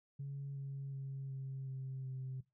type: tone with pitch steps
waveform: sine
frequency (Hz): 139.4 / 137.64 / 135.9 / 134.19 / 132.49 / 130.82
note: C#3 / C#3 / C#3 / C3 / C3 / C3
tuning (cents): +10 / -12 / -34 / +44 / +22 / 0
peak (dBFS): -39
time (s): 0.19-2.41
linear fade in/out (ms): 10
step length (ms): 370
effects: noise-tail reverb RT60 0.2 s tail -18 dB re dry + tanh soft clip ceiling -37 dBFS